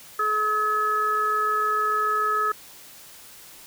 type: harmonic tone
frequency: 426.6 Hz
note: G#4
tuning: 46 cents sharp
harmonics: 1 / 3 / 4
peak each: -31 / -21 / -30 dBFS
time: 0.19-2.52 s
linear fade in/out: 5 ms
effects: white hiss -46 dBFS RMS until 3.66 s